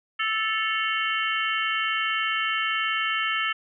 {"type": "harmonic tone with a mistuned harmonic", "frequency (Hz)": 438.5, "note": "A4", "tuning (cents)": -6, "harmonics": [3, 4, 5, 6, 7], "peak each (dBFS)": [-28, -29, -30, -31, -31], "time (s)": [0.19, 3.53], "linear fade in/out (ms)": 10, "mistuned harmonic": 6, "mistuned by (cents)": 86, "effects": []}